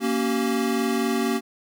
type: chord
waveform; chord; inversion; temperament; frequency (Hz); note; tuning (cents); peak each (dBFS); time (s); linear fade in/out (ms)
square; G diminished; first; equal with one note detuned; 233.1 / 277.2 / 381.9; Bb3 / Db4 / G4; 0 / 0 / -45; -25 / -28 / -27; 0-1.41; 50
effects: none